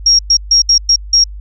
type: tone bursts at uneven times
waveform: sine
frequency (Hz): 5588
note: F8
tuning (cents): 0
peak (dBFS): -5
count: 6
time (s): 0.06-0.19 / 0.3-0.37 / 0.51-0.62 / 0.69-0.78 / 0.89-0.96 / 1.13-1.24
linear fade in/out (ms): 5
effects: added 50 Hz sine -25 dBFS peak until 1.4 s